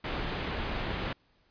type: low-pass noise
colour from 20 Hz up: pink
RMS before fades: -34 dBFS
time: 0.04-1.13 s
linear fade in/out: 5 ms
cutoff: 3700 Hz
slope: 24 dB/octave
effects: pink hiss -68 dBFS RMS until 1.5 s + resampled to 11025 Hz